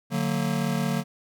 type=chord; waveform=square; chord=D augmented; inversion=none; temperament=just; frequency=146.83 / 183.54 / 229.4 Hz; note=D3 / F#3 / A#3; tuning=0 / -14 / -28 cents; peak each=-29 dBFS; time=0.1-1.04 s; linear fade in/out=50 ms; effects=none